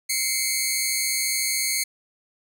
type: tone pair together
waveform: 10% pulse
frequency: 2100 / 2234 Hz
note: C7 / C#7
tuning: +6 / +13 cents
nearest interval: minor second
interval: 107 cents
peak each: -16 dBFS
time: 0.09-1.84 s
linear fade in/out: 10 ms
effects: none